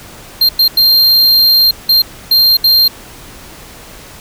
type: tone bursts at uneven times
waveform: square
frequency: 4186 Hz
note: C8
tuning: in tune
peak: -6 dBFS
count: 6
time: 0.41-0.49 / 0.59-0.68 / 0.77-1.71 / 1.89-2.02 / 2.31-2.57 / 2.64-2.88 s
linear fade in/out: 5 ms
effects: pink hiss -34 dBFS RMS until 4.2 s